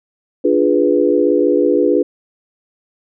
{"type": "chord", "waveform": "sine", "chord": "D diminished seventh", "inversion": "none", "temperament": "equal", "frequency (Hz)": [293.7, 349.2, 415.3, 493.9], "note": ["D4", "F4", "Ab4", "Cb5"], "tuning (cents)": [0, 0, 0, 0], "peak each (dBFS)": -16, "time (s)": [0.44, 2.03], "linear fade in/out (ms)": 10, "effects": []}